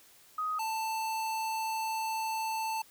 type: tone pair in turn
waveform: sine / square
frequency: 1253 / 886 Hz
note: D#6 / A5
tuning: +12 / +12 cents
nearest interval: tritone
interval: 600 cents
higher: first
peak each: -30 / -32 dBFS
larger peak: first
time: 0.38-0.59 / 0.59-2.82 s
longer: second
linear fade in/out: 5 ms
effects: white hiss -59 dBFS RMS until 2.9 s